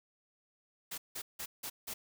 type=noise bursts; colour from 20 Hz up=white; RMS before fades=-41 dBFS; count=5; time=0.91-1.94 s; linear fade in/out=10 ms; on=70 ms; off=170 ms; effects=none